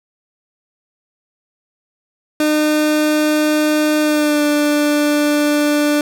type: tone with pitch glide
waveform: 30% pulse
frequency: 304.1 to 295.1 Hz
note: D#4 to D4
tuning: -40 to +8 cents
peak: -10 dBFS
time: 2.4-6.01 s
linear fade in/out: 2 ms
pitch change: -52 cents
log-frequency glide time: 4.01-4.43 s
effects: none